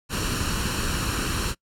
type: noise with comb filter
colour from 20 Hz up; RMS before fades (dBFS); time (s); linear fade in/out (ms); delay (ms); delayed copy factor
pink; -26; 0.09-1.55; 50; 0.71; +0.6
effects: noise-tail reverb RT60 0.1 s tail -24 dB re dry + low-pass 11000 Hz 12 dB/octave